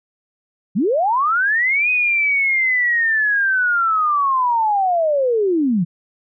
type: linear two-way sweep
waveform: sine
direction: up then down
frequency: 158.2 to 2511 to 158.2 Hz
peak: -14 dBFS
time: 0.75-5.85 s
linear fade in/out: 20 ms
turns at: 1.9 s
effects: none